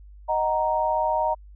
sine chord, D# minor, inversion none, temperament just, 622.3 / 746.7 / 933.4 Hz, D#5 / F#5 / A#5, 0 / +16 / +2 cents, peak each -25 / -28 / -23 dBFS, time 0.28-1.35 s, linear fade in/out 20 ms, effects added 50 Hz sine -43 dBFS peak until 1.55 s

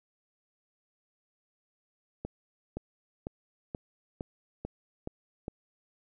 accelerating click train, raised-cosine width 2 ms, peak -22 dBFS, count 8, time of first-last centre 2.25-5.481 s, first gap 520 ms, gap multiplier 0.96, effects none

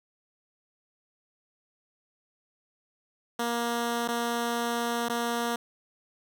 10% pulse tone with dropouts, 235.8 Hz, A#3, 20 cents sharp, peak -19 dBFS, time 3.39-5.56 s, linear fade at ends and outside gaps 5 ms, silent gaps 4.078-4.085 / 5.086-5.096 s, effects none

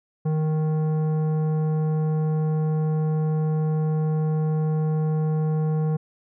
sine tone with tanh clipping, 155.56 Hz, D#3, in tune, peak -22 dBFS, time 0.25-5.97 s, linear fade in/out 10 ms, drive 12 dB, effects none

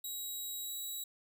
5% pulse tone with pitch glide, 3848 to 3881 Hz, B7 to B7, -46 to -31 cents, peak -32 dBFS, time 0.04-1.04 s, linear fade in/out 5 ms, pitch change +15 cents, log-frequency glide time 0.62-0.7 s, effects none

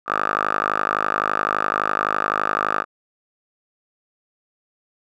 5% pulse tone with band-pass filter, 51.8 Hz, G#1, 4 cents flat, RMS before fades -22 dBFS, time 0.06-2.85 s, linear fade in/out 50 ms, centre 1200 Hz, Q 8.6, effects none

